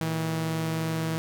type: tone pair together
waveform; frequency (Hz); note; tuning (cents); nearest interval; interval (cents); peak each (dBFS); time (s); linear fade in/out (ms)
sawtooth; 115.08 / 161.2; A#2 / E3; -22 / -38; tritone; 584; -32 / -23; 0.01-1.18; 0
effects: none